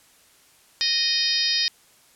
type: harmonic tone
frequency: 620 Hz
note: D#5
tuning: 6 cents flat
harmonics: 3 / 4 / 5 / 6 / 7 / 8 / 9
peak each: -31 / -32 / -31 / -27 / -28 / -23 / -30 dBFS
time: 0.81-1.68 s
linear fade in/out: 0 ms
effects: white hiss -56 dBFS RMS until 2.15 s + low-pass 12000 Hz 12 dB/octave